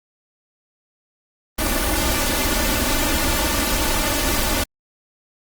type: noise with comb filter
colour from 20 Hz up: pink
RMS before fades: -20 dBFS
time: 1.58-4.64 s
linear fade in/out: 10 ms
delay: 3.4 ms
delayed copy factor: +0.95
effects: Opus 24 kbps